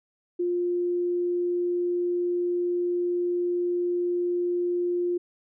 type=tone; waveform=sine; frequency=352.2 Hz; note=F4; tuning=15 cents sharp; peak=-23 dBFS; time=0.39-5.18 s; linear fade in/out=10 ms; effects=none